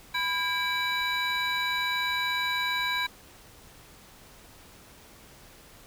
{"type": "tone cluster", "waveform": "triangle", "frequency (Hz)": [994, 1618, 2313, 3926], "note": ["B5", "G#6", "D7", "B7"], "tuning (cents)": [11, -46, -27, -11], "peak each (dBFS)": -30, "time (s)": [0.14, 3.07], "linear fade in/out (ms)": 10, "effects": ["pink hiss -52 dBFS RMS until 5.86 s"]}